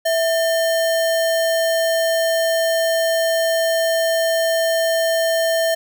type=tone with sample-and-hold; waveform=sine; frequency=657 Hz; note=E5; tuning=6 cents flat; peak=-15 dBFS; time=0.05-5.75 s; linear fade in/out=10 ms; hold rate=2450 Hz; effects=none